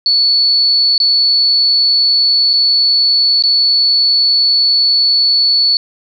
sine tone with dropouts, 4435 Hz, C#8, in tune, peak -8 dBFS, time 0.06-5.77 s, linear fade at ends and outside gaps 1 ms, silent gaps 0.979-1.001 / 2.532-2.536 / 3.424-3.437 s, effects none

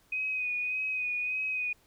sine tone with vibrato, 2500 Hz, D#7, 8 cents sharp, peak -29 dBFS, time 0.12-1.73 s, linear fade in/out 5 ms, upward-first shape sine, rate 1.7 Hz, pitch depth 30 cents each way, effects pink hiss -65 dBFS RMS until 1.86 s

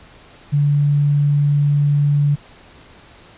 sine tone, 144.7 Hz, D3, 25 cents flat, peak -12 dBFS, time 0.52-2.36 s, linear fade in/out 20 ms, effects pink hiss -45 dBFS RMS until 3.37 s + resampled to 8000 Hz

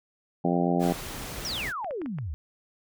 harmonic tone, 87.31 Hz, F2, in tune, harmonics 2 / 3 / 4 / 5 / 6 / 7 / 8 / 9, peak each -26 / -28 / -30 / -33 / -36 / -33 / -33 / -32 dBFS, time 0.44-0.93 s, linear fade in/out 10 ms
pink noise, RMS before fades -37 dBFS, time 0.79-1.73 s, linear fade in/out 50 ms
sine exponential sweep, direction down, 5920 to 65.3 Hz, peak -30 dBFS, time 1.45-2.34 s, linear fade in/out 0 ms
clicks, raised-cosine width 0.5 ms, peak -27 dBFS, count 8, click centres 1.453 / 1.49 / 1.579 / 1.845 / 1.909 / 2.017 / 2.06 / 2.186 s
effects none

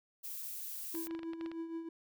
violet noise, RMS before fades -43 dBFS, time 0.23-1.08 s, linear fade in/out 20 ms
triangle tone with tremolo, 329.6 Hz, E4, in tune, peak -34 dBFS, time 0.94-1.89 s, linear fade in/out 5 ms, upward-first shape triangle, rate 6.4 Hz, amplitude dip 65%
clicks, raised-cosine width 0.3 ms, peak -33 dBFS, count 10, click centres 0.951 / 1.07 / 1.11 / 1.15 / 1.192 / 1.232 / 1.334 / 1.411 / 1.461 / 1.516 s
effects none

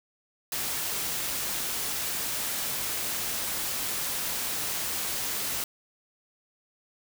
white noise, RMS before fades -31 dBFS, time 0.52-5.64 s, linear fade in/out 2 ms, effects none

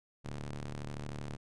sawtooth ring-modulated tone, 73.42 Hz, D2, in tune, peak -32 dBFS, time 0.24-1.37 s, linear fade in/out 20 ms, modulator 57.3 Hz, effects resampled to 22050 Hz

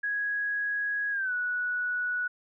sine tone with pitch glide, 1661.2 to 1471.4 Hz, G#6 to F#6, 0 to -10 cents, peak -27 dBFS, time 0.03-2.28 s, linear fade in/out 10 ms, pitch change -210 cents, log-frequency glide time 1.11-1.33 s, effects none

